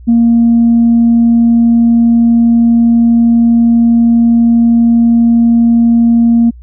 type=tone; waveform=sine; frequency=233.1 Hz; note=A#3; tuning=in tune; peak=-3 dBFS; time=0.07-6.51 s; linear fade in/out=20 ms; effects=tanh soft clip ceiling -1 dBFS + added 60 Hz sine -30 dBFS peak until 6.62 s